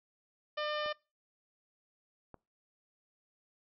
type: harmonic tone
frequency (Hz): 601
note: D5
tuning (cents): +40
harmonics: 1 / 2 / 3 / 4 / 5 / 6 / 7 / 8 / 9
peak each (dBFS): -36 / -39 / -42 / -47 / -43 / -48 / -53 / -51 / -56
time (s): 0.57-0.93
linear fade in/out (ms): 10
type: clicks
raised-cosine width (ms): 1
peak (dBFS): -35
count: 2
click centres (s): 0.861 / 2.343
effects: noise-tail reverb RT60 0.3 s tail -24 dB re dry